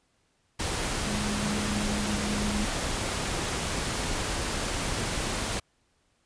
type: tone in noise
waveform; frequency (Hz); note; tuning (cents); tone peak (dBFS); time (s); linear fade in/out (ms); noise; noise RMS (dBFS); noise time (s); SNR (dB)
sine; 207.9; G#3; +2; -30; 1.06-2.65; 10; pink; -30; 0.59-5.6; -3
effects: pink hiss -70 dBFS RMS until 6.25 s + resampled to 22050 Hz